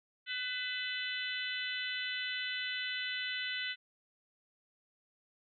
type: harmonic tone with a mistuned harmonic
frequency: 501 Hz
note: B4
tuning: 25 cents sharp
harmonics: 3 / 4 / 5 / 6 / 7 / 8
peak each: -41 / -40 / -44 / -41 / -44 / -46 dBFS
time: 0.26-3.76 s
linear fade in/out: 50 ms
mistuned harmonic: 5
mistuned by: +65 cents
effects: none